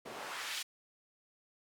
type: noise with band-pass filter sweep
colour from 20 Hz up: white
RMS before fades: -42 dBFS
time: 0.05-0.63 s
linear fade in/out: 10 ms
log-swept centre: 410 to 3600 Hz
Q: 1
effects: none